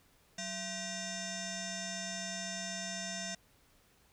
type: tone with frequency modulation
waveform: sine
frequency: 2780 Hz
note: F7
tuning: 9 cents flat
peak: -37 dBFS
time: 0.38-3.35 s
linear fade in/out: 5 ms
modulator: 864 Hz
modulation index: 4.9
effects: pink hiss -67 dBFS RMS until 4.12 s